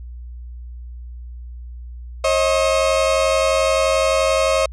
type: tone pair together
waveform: 35% pulse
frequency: 540 / 631.5 Hz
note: C#5 / D#5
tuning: -45 / +26 cents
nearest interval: minor third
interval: 271 cents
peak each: -16 dBFS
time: 2.24-4.66 s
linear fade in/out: 5 ms
effects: added 60 Hz sine -31 dBFS peak until 4.72 s + resampled to 22050 Hz